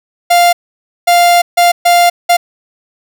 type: tone bursts at uneven times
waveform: 45% pulse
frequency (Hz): 698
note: F5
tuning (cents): -1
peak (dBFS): -5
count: 5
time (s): 0.3-0.53 / 1.07-1.42 / 1.57-1.72 / 1.85-2.1 / 2.29-2.37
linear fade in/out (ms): 10
effects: none